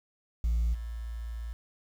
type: tone with level steps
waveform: sine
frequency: 57.3 Hz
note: A#1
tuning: 29 cents flat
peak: -22 / -34 dBFS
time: 0.44-1.53 s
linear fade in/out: 0 ms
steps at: 0.73 s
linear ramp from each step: 20 ms
effects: tanh soft clip ceiling -23 dBFS + 9-bit